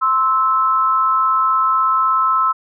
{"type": "tone pair together", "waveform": "sine", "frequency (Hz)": [1046.5, 1310.2], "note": ["C6", "E6"], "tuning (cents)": [0, -11], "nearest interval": "major third", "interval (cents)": 389, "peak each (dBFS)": [-17, -14], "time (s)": [0.01, 2.53], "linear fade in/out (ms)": 20, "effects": []}